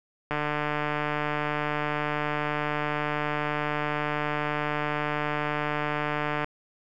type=click train; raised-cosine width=0.5 ms; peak=-13 dBFS; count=915; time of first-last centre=0.31-6.444 s; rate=149 Hz; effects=none